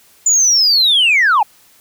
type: linear sweep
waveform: sine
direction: down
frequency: 7090 to 776 Hz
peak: -7 dBFS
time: 0.26-1.43 s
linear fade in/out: 5 ms
effects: tanh soft clip ceiling -6 dBFS + white hiss -49 dBFS RMS until 1.8 s

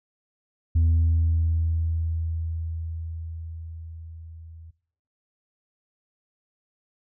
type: tone with level ramp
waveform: sine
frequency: 81.8 Hz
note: E2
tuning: 13 cents flat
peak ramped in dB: -14 to -42 dBFS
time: 0.75-4.71 s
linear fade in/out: 10 ms
effects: noise-tail reverb RT60 0.6 s tail -20 dB re dry + tanh soft clip ceiling -15 dBFS

